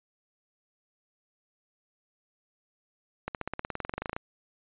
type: accelerating click train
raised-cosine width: 0.5 ms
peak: -17 dBFS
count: 19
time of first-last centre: 3.28-4.165 s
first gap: 68 ms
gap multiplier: 0.96
effects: resampled to 8000 Hz